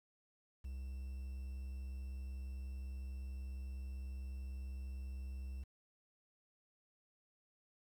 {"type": "tone with quantisation", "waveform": "triangle", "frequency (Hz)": 65.41, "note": "C2", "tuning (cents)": 0, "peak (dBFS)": -40, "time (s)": [0.64, 5.64], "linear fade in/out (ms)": 10, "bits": 11, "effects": []}